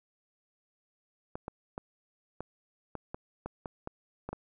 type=clicks; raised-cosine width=1 ms; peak=-23 dBFS; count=11; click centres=1.355 / 1.481 / 1.779 / 2.406 / 2.953 / 3.145 / 3.46 / 3.658 / 3.874 / 4.29 / 4.33 s; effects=none